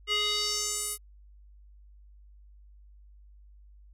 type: tone with band-pass filter sweep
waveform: square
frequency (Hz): 417.8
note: G#4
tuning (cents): +10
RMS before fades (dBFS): -30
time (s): 0.07-0.98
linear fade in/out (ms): 50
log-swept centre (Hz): 2700 to 11000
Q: 3
effects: added 50 Hz sine -51 dBFS peak until 3.93 s